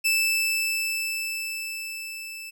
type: tone with level ramp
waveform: sawtooth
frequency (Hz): 2637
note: E7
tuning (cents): 0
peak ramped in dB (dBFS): -16 to -33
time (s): 0.04-2.51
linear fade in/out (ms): 20
effects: none